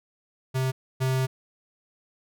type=tone pair in turn; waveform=square; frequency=130.81 / 130.81 Hz; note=C3 / C3; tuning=0 / 0 cents; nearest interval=unison; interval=0 cents; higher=neither; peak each=-24 / -23 dBFS; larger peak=second; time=0.54-0.72 / 1-1.27 s; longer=second; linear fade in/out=20 ms; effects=none